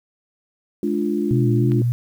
sine chord, D diminished, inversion second, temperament equal with one note detuned, 212.1 / 293.7 / 349.2 Hz, Ab3 / D4 / F4, +37 / 0 / 0 cents, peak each -23 dBFS, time 0.83-1.82 s, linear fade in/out 2 ms
sine tone with vibrato, 123.47 Hz, B2, in tune, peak -16 dBFS, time 1.31-1.92 s, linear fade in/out 0 ms, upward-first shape sine, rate 3.3 Hz, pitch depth 59 cents each way
click, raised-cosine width 0.3 ms, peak -22 dBFS, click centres 1.719 s
effects 8-bit

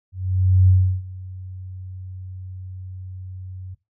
sine tone with ADSR envelope, 92.9 Hz, F#2, 7 cents sharp, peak -10 dBFS, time 0.12-3.75 s, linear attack 560 ms, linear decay 340 ms, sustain -22 dB, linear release 15 ms, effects noise-tail reverb RT60 0.2 s tail -17 dB re dry

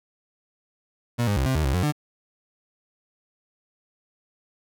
30% pulse tone with pitch steps, 119.3 / 102.1 / 66.7 / 131.3 / 77.5 / 66.6 / 90.4 / 149 Hz, A#2 / G#2 / C2 / C3 / D#2 / C2 / F#2 / D3, +41 / -29 / +34 / +6 / -6 / +31 / -40 / +25 cents, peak -18 dBFS, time 1.18-1.924 s, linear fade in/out 20 ms, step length 93 ms, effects none

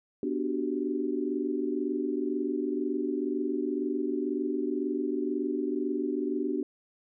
sine chord, G major seventh, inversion first, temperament equal, 246.9 / 293.7 / 370 / 392 Hz, B3 / D4 / F#4 / G4, 0 / 0 / 0 / 0 cents, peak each -34 / -31 / -33 / -35 dBFS, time 0.23-6.63 s, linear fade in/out 2 ms, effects none

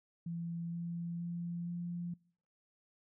sine tone with pitch steps, 169 / 170.47 / 171.95 / 173.45 Hz, E3 / F3 / F3 / F3, +43 / -42 / -27 / -12 cents, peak -37 dBFS, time 0.26-2.14 s, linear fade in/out 5 ms, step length 470 ms, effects noise-tail reverb RT60 0.6 s tail -26 dB re dry

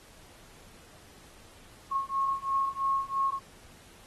sine beating tone pair, 1087 / 1090 Hz, C#6 / C#6, -34 / -29 cents, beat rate 3 Hz, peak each -30 / -29 dBFS, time 1.91-3.4 s, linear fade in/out 20 ms, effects pink hiss -55 dBFS RMS until 4.06 s + AAC 32 kbps

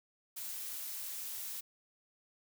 blue noise, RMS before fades -42 dBFS, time 0.36-1.61 s, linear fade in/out 10 ms, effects none

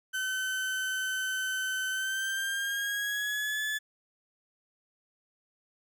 35% pulse tone with pitch glide, 1527 to 1723.9 Hz, G6 to A6, -46 to -36 cents, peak -28 dBFS, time 0.13-3.79 s, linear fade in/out 20 ms, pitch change +210 cents, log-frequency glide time 1.91-3.61 s, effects none

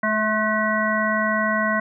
harmonic tone with a mistuned harmonic, 214.7 Hz, A3, 42 cents flat, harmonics 1 / 3 / 5 / 7 / 9, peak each -25 / -25 / -25 / -25 / -25 dBFS, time 0.03-1.8 s, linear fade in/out 5 ms, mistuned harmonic 3, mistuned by +22 cents, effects none

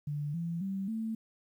sine tone with pitch steps, 146.83 / 168.66 / 193.74 / 222.6 Hz, D3 / E3 / G3 / A3, 0 / +40 / -20 / +20 cents, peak -32 dBFS, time 0.07-1.15 s, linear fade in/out 5 ms, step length 270 ms, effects 11-bit

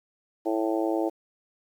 harmonic tone, 110 Hz, A2, in tune, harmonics 3 / 4 / 5 / 6 / 7 / 8, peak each -26 / -32 / -31 / -33 / -34 / -38 dBFS, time 0.45-1.1 s, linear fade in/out 20 ms, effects 9-bit

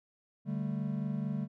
triangle chord, D suspended fourth, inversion none, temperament just, 146.83 / 195.78 / 220.2 Hz, D3 / G3 / A3, 0 / -2 / +2 cents, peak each -34 / -34 / -35 dBFS, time 0.45-1.48 s, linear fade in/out 50 ms, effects none

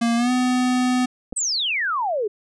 square tone with pitch glide, 233.1 to 251.3 Hz, A#3 to B3, 0 to +30 cents, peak -18 dBFS, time 0.01-1.06 s, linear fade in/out 10 ms, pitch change +130 cents, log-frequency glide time 0.16-0.31 s
clicks, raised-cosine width 2 ms, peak -18 dBFS, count 2, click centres 1.325 / 1.329 s
sine exponential sweep, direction down, 8510 to 392 Hz, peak -20 dBFS, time 1.36-2.28 s, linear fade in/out 10 ms
effects resampled to 22050 Hz

